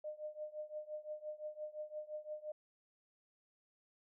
sine tone with tremolo, 608 Hz, D#5, 40 cents flat, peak -39 dBFS, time 0.04-2.52 s, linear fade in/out 5 ms, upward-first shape triangle, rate 5.8 Hz, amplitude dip 95%, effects none

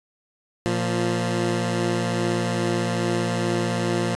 15% pulse tone pair together, 115.73 / 174.8 Hz, A#2 / F3, -12 / +2 cents, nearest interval perfect fifth, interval 714 cents, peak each -18 dBFS, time 0.66-4.15 s, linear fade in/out 0 ms, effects resampled to 22050 Hz

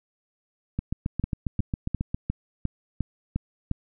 two click trains, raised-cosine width 5 ms, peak -13 / -14 dBFS, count 8 / 11, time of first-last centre 1.24-3.713 / 0.79-2.145 s, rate 2.83 / 7.38 Hz, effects none

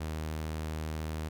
sawtooth tone, 78.2 Hz, D#2, 9 cents sharp, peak -30 dBFS, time 0-1.29 s, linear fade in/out 10 ms, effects none

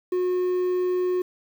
triangle tone with quantisation, 363 Hz, F#4, 33 cents flat, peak -19 dBFS, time 0.12-1.22 s, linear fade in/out 5 ms, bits 8, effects none

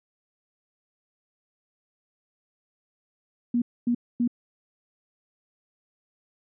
sine tone bursts, 240 Hz, B3, 49 cents flat, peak -20 dBFS, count 3, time 3.54-4.277 s, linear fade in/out 5 ms, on 79 ms, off 250 ms, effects none

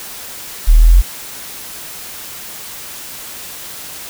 sine exponential sweep, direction up, 36.71 to 45.41 Hz, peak -3 dBFS, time 0.67-1.02 s, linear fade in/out 20 ms, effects white hiss -30 dBFS RMS until 4.09 s

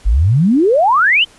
sine exponential sweep, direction up, 45.21 to 3183 Hz, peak -8 dBFS, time 0.05-1.25 s, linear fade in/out 20 ms, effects pink hiss -45 dBFS RMS until 1.38 s + resampled to 24000 Hz

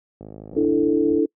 click train, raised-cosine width 2 ms, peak -24 dBFS, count 24, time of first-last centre 0.21-0.647 s, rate 52.6 Hz
pink low-pass noise, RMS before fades -37 dBFS, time 0.51-1.2 s, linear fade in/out 5 ms, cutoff 650 Hz, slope 48 dB/octave
sine chord, D suspended second, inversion none, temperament equal, 293.7 / 329.6 / 440 Hz, D4 / E4 / A4, 0 / 0 / 0 cents, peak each -20 dBFS, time 0.56-1.26 s, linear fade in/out 10 ms
effects noise-tail reverb RT60 0.1 s tail -26 dB re dry + high-pass 80 Hz 12 dB/octave

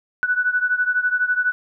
sine beating tone pair, 1480 / 1492 Hz, F#6 / F#6, 0 / +14 cents, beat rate 12 Hz, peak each -19 / -22 dBFS, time 0.23-1.52 s, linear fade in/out 0 ms, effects none

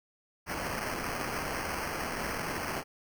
white noise with sample-and-hold, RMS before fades -35 dBFS, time 0.46-2.84 s, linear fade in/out 50 ms, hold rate 3675 Hz, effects none

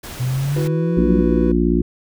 pink noise, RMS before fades -33 dBFS, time 0.03-0.68 s, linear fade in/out 10 ms
sine exponential sweep, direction up, 123.3 to 196 Hz, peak -17 dBFS, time 0.19-1.22 s, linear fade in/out 20 ms
triangle chord, E suspended second, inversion none, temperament equal, 329.6 / 370 / 493.9 Hz, E4 / F#4 / B4, 0 / 0 / 0 cents, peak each -24 dBFS, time 0.56-1.52 s, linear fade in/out 5 ms
harmonic tone, 58.7 Hz, A#1, 13 cents sharp, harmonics 1 / 3 / 4 / 5 / 6, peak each -20 / -20 / -20 / -20 / -20 dBFS, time 0.97-1.82 s, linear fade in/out 5 ms
effects none

